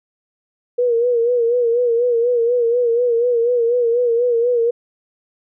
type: tone with vibrato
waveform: sine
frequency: 476.9 Hz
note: A#4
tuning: 39 cents sharp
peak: -13 dBFS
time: 0.78-4.71 s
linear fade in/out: 10 ms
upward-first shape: sine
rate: 4.1 Hz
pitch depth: 65 cents each way
effects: none